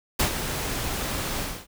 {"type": "noise with ADSR envelope", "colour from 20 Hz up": "pink", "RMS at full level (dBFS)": -20, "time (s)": [0.19, 1.67], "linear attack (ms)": 10, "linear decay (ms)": 98, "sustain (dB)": -9, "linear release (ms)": 270, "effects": []}